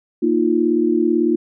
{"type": "chord", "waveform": "sine", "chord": "Bb suspended fourth", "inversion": "none", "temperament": "equal", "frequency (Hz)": [233.1, 311.1, 349.2], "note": ["Bb3", "Eb4", "F4"], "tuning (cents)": [0, 0, 0], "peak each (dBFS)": [-20, -18, -17], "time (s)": [0.22, 1.36], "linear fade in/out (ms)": 10, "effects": []}